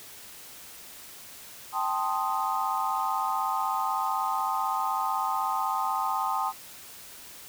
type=chord; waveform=sine; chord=A half-diminished seventh; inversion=third; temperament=equal; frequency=784 / 880 / 1046.5 / 1244.5 Hz; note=G5 / A5 / C6 / Eb6; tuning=0 / 0 / 0 / 0 cents; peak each=-31 dBFS; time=1.72-6.53 s; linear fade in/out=50 ms; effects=white hiss -46 dBFS RMS until 7.48 s